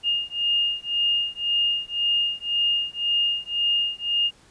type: beating tone pair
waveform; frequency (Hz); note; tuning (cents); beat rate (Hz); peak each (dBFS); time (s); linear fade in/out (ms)
sine; 2832 / 2833.9; F7 / F7; +23 / +25; 1.9; -24; 0.03-4.31; 50
effects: pink hiss -55 dBFS RMS until 4.5 s + resampled to 22050 Hz